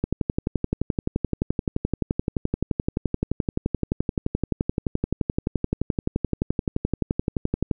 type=click train; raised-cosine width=3 ms; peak=-9 dBFS; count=90; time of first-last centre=0.04-7.712 s; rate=11.6 Hz; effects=none